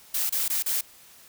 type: noise with dropouts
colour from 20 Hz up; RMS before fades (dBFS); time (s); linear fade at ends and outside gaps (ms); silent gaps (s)
blue; -26; 0.14-0.81; 5; 0.295-0.323 / 0.481-0.499 / 0.625-0.661
effects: white hiss -52 dBFS RMS until 1.28 s